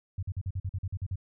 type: tone bursts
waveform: sine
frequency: 94.1 Hz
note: F#2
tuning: 30 cents sharp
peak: -29 dBFS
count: 11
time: 0.18-1.158 s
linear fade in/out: 5 ms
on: 48 ms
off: 45 ms
effects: none